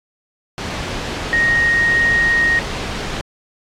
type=tone in noise; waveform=sine; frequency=1869 Hz; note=A#6; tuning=4 cents sharp; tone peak=-12 dBFS; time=1.33-2.59 s; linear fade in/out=0 ms; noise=pink; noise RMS=-24 dBFS; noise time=0.58-3.21 s; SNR=+9 dB; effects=low-pass 5000 Hz 12 dB/octave + AAC 64 kbps